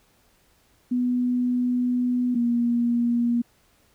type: tone pair in turn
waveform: sine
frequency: 247.2 / 237.7 Hz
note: B3 / A#3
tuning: +2 / +34 cents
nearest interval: minor second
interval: 68 cents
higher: first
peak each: -20 / -19 dBFS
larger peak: second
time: 0.91-2.35 / 2.35-3.42 s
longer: first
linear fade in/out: 10 ms
effects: pink hiss -62 dBFS RMS until 3.94 s